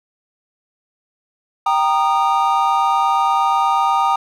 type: chord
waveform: triangle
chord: Eb major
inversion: first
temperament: equal with one note detuned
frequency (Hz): 784 / 932.3 / 1229.5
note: G5 / Bb5 / Eb6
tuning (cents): 0 / 0 / -21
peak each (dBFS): -16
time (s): 1.66-4.16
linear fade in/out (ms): 5
effects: none